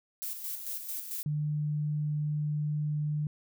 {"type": "noise with tremolo", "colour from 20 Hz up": "violet", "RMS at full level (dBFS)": -36, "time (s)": [0.22, 1.23], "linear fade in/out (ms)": 0, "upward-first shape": "square", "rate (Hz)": 4.5, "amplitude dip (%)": 50}
{"type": "tone", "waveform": "sine", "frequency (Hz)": 149.8, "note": "D3", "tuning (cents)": 35, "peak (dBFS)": -28, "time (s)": [1.26, 3.27], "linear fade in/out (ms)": 2}
{"effects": []}